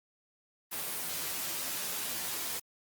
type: noise with comb filter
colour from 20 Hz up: white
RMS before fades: -36 dBFS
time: 0.71-2.6 s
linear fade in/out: 20 ms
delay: 12 ms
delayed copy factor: +0.55
effects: high-pass 100 Hz 12 dB/octave + Opus 32 kbps